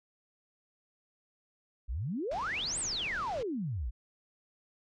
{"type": "exponential two-way sweep", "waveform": "sine", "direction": "up then down", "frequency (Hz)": [49, 8870, 49], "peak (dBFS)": -32, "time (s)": [1.88, 3.91], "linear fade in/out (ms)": 20, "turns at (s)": 2.79}
{"type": "low-pass noise", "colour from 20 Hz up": "pink", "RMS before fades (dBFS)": -46, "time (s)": [2.31, 3.43], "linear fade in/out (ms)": 5, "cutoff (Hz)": 5700, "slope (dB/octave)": 24}
{"effects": []}